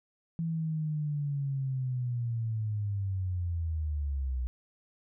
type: linear sweep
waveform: sine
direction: down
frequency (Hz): 166.4 to 61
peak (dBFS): -29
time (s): 0.39-4.47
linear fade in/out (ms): 0
effects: none